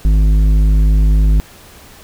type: tone with tanh clipping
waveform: sine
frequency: 51.91 Hz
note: G#1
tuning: in tune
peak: -9 dBFS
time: 0.05-1.4 s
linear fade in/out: 0 ms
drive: 10 dB
effects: pink hiss -40 dBFS RMS until 2.03 s